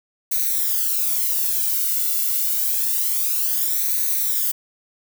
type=noise with flanger; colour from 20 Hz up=violet; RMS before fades=-21 dBFS; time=0.31-4.52 s; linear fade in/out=10 ms; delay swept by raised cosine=0.48 to 1.44 ms; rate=0.27 Hz; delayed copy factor=+0.85; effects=none